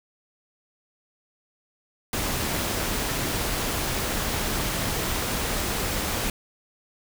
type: noise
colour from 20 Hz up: pink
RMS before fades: -27 dBFS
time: 2.13-6.3 s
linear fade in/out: 2 ms
effects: none